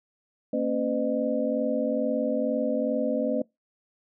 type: tone cluster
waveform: sine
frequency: 230.7 / 273 / 507 / 610 Hz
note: A#3 / C#4 / B4 / D#5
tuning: -18 / -26 / +45 / -34 cents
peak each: -29 dBFS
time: 0.53-3.42 s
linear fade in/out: 5 ms
effects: noise-tail reverb RT60 0.2 s tail -24 dB re dry